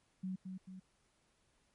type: tone with echo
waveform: sine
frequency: 187 Hz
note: F#3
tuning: 19 cents sharp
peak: -37 dBFS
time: 0.23-0.36 s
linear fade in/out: 10 ms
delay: 220 ms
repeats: 2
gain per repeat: -5 dB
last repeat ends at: 0.8 s
effects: pink hiss -75 dBFS RMS until 1.74 s + MP3 48 kbps